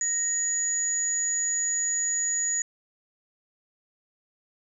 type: tone pair together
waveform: sine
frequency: 1870 / 6835 Hz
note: A#6 / G#8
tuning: +5 / +49 cents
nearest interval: octave + minor seventh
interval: 2244 cents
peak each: -35 / -24 dBFS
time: 0.01-2.62 s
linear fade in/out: 2 ms
effects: none